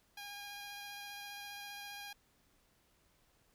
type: tone with vibrato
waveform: 10% pulse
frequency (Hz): 813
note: G#5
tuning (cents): -37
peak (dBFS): -37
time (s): 0.17-2.13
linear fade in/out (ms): 5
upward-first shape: square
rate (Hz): 15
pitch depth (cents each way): 9
effects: pink hiss -72 dBFS RMS until 3.54 s